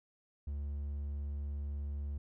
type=tone; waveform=triangle; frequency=71.8 Hz; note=D2; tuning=39 cents flat; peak=-34 dBFS; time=0.47-2.18 s; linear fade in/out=5 ms; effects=none